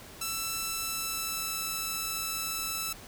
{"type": "tone with pitch glide", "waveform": "5% pulse", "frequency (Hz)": [1328, 1317.3], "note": ["E6", "E6"], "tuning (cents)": [12, -2], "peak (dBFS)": -20, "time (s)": [0.21, 2.93], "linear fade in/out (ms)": 5, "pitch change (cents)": -14, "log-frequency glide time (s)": [0.56, 1.56], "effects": ["pink hiss -48 dBFS RMS until 3.07 s"]}